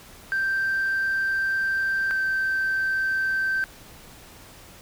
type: tone pair in turn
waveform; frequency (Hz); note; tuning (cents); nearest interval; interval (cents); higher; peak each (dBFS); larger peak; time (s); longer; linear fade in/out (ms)
sine; 1568 / 1555.4; G6 / G6; 0 / -14; unison; 14; first; -20; neither; 0.32-2.11 / 2.11-3.64; first; 0
effects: tanh soft clip ceiling -19 dBFS + pink hiss -47 dBFS RMS until 4.81 s